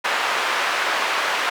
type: band-pass noise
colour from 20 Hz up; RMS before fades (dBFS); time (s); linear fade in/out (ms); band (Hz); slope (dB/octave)
white; -22; 0.04-1.5; 10; 650 to 2000; 12
effects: none